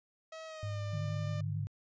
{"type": "tone with pitch glide", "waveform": "sawtooth", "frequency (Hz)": [641, 598.1], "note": ["E5", "D5"], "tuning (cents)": [-49, 31], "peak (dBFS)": -40, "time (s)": [0.32, 1.41], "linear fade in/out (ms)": 5, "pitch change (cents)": -120, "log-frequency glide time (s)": [0.46, 0.82]}
{"type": "tone", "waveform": "sine", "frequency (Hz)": 102.8, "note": "G#2", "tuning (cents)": -17, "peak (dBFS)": -35, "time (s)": [0.63, 1.67], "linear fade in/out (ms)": 0}
{"type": "tone with vibrato", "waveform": "sine", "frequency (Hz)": 150, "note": "D3", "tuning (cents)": 37, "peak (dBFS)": -36, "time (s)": [0.92, 1.66], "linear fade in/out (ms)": 20, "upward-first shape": "sine", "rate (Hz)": 11, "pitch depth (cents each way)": 99}
{"effects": ["resampled to 16000 Hz"]}